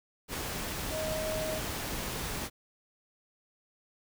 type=tone in noise; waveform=sine; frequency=628 Hz; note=D#5; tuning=16 cents sharp; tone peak=-33 dBFS; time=0.9-1.61 s; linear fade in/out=50 ms; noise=pink; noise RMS=-36 dBFS; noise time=0.28-2.5 s; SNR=0 dB; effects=none